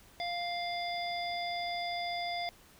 harmonic tone, 698.5 Hz, F5, in tune, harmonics 1 / 3 / 5 / 7, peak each -35 / -40 / -42 / -43 dBFS, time 0.2-2.49 s, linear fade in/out 0 ms, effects pink hiss -59 dBFS RMS until 2.79 s

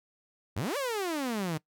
sawtooth exponential two-way sweep, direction up then down, 82.41 to 587.3 to 148.9 Hz, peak -26 dBFS, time 0.56-1.58 s, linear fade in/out 10 ms, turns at 0.77 s, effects noise-tail reverb RT60 0.1 s tail -21 dB re dry

